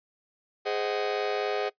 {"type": "chord", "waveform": "45% pulse", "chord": "Ab dominant seventh", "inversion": "none", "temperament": "just", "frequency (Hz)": [415.3, 519.1, 623, 747.5], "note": ["Ab4", "C5", "Eb5", "Gb5"], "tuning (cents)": [0, -14, 2, 17], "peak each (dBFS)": [-30, -34, -35, -33], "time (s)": [0.65, 1.7], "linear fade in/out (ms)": 20, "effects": ["noise-tail reverb RT60 0.1 s tail -20 dB re dry", "resampled to 11025 Hz"]}